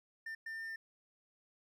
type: tone bursts at uneven times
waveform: triangle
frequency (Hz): 1801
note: A6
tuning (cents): +40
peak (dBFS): -39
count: 2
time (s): 0.26-0.35 / 0.46-0.76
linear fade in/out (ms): 5
effects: 13-bit